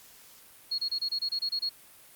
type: tone bursts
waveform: sine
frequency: 4313 Hz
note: C#8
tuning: 48 cents flat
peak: -27 dBFS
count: 10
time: 0.71-1.694 s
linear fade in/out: 10 ms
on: 75 ms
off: 26 ms
effects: white hiss -54 dBFS RMS until 2.15 s + Opus 48 kbps